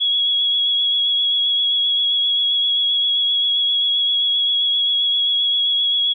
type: tone with vibrato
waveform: sine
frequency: 3339 Hz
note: G#7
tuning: 9 cents sharp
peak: -15 dBFS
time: 0-6.14 s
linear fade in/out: 20 ms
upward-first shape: sine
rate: 7.6 Hz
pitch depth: 17 cents each way
effects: none